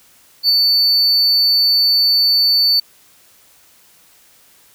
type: tone with ADSR envelope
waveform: triangle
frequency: 4500 Hz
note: C#8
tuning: 25 cents sharp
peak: -6 dBFS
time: 0.43-2.8 s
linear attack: 62 ms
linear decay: 8 ms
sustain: -3 dB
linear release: 6 ms
effects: tanh soft clip ceiling -2 dBFS + white hiss -50 dBFS RMS until 4.74 s